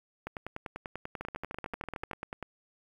two click trains, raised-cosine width 0.5 ms, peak -22 / -22 dBFS, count 13 / 23, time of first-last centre 1.21-2.112 / 0.27-2.427 s, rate 13.3 / 10.2 Hz, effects 9-bit

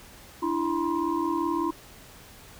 sine tone cluster, 295.8 / 334.1 / 961 / 1046 Hz, D4 / E4 / B5 / C6, +13 / +23 / -48 / -1 cents, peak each -31 / -27 / -32 / -31 dBFS, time 0.42-1.71 s, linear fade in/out 10 ms, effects pink hiss -49 dBFS RMS until 2.59 s

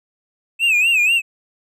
triangle tone with vibrato, 2597 Hz, E7, 26 cents flat, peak -11 dBFS, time 0.59-1.22 s, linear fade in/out 50 ms, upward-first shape sine, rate 4.1 Hz, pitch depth 130 cents each way, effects none

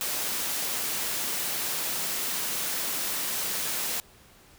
white high-pass noise, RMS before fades -30 dBFS, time 0.01-4 s, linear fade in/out 0 ms, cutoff 140 Hz, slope 24 dB/octave, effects pink hiss -55 dBFS RMS until 4.58 s

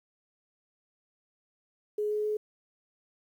sine tone with pitch steps, 420 / 422.4 / 424.9 Hz, G#4 / G#4 / G#4, +19 / +29 / +40 cents, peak -27 dBFS, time 1.98-2.37 s, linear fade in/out 5 ms, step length 130 ms, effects 10-bit

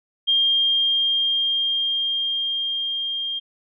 sine tone with level ramp, 3209 Hz, G7, 40 cents sharp, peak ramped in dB -15 to -24 dBFS, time 0.27-3.4 s, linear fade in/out 20 ms, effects none

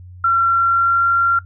sine tone with pitch glide, 1362 to 1377 Hz, F6 to F6, -44 to -25 cents, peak -11 dBFS, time 0.24-1.39 s, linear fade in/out 5 ms, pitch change +19 cents, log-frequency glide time 0.41-1.06 s, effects noise-tail reverb RT60 0.1 s tail -18 dB re dry + added 90 Hz sine -35 dBFS peak until 1.45 s

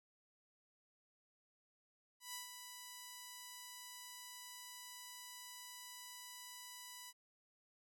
5% pulse tone with ADSR envelope, 987.8 Hz, B5, in tune, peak -32 dBFS, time 2.2-7.13 s, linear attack 140 ms, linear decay 130 ms, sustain -7 dB, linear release 40 ms, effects none

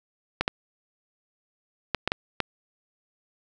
clicks, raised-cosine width 0.3 ms, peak -7 dBFS, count 6, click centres 0.41 / 0.479 / 1.947 / 2.076 / 2.119 / 2.403 s, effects none

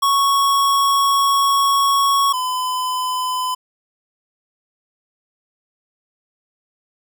square tone pair in turn, 1108.7 / 1011.9 Hz, C#6 / B5, 0 / +42 cents, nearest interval major second, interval 158 cents, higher first, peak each -14 / -20 dBFS, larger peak first, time 0.02-2.33 / 2.33-3.55 s, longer first, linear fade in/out 10 ms, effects none

